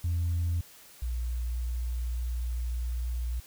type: tone pair in turn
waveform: sine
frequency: 84.9 / 60.03 Hz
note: F2 / B1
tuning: -48 / -48 cents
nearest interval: tritone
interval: 600 cents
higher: first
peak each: -24 / -28 dBFS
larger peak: first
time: 0.04-0.61 / 1.02-3.4 s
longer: second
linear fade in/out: 5 ms
effects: tanh soft clip ceiling -23 dBFS + white hiss -53 dBFS RMS until 3.46 s